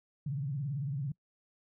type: tone with vibrato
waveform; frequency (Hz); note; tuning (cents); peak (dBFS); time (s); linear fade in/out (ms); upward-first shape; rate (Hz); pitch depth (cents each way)
sine; 139.6; C#3; +13; -32; 0.26-1.12; 5; triangle; 18; 210
effects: noise-tail reverb RT60 0.1 s tail -25 dB re dry